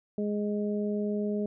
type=harmonic tone; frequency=207.7 Hz; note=G#3; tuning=in tune; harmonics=1 / 2 / 3; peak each=-29 / -32 / -38 dBFS; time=0.18-1.46 s; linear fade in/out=2 ms; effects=none